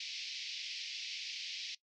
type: band-pass noise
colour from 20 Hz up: white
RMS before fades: -43 dBFS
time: 0-1.75 s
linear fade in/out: 5 ms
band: 2200 to 5400 Hz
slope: 48 dB/octave
effects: noise-tail reverb RT60 0.1 s tail -19 dB re dry